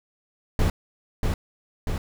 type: noise with echo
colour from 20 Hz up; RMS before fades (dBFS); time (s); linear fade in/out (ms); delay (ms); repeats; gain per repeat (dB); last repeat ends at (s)
brown; -20; 0.59-0.7; 2; 640; 2; -3; 1.98
effects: none